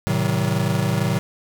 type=chord; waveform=square; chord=A diminished seventh; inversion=none; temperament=just; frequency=110 / 132 / 158.4 / 190.08 Hz; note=A2 / C3 / Eb3 / Gb3; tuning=0 / +16 / +31 / +47 cents; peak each=-25 dBFS; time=0.07-1.19 s; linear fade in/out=0 ms; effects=none